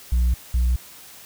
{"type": "tone pair in turn", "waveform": "sine", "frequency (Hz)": [60.8, 61.19], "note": ["B1", "B1"], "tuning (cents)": [-26, -15], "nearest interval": "unison", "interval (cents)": 11, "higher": "second", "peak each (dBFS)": [-13, -14], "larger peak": "first", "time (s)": [[0.12, 0.34], [0.54, 0.76]], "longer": "neither", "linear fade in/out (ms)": 5, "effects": ["tanh soft clip ceiling -15 dBFS", "white hiss -44 dBFS RMS until 1.25 s"]}